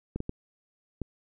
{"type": "clicks", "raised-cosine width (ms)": 3, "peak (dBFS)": -19, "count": 4, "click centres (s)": [0.16, 0.204, 0.294, 1.017], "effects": []}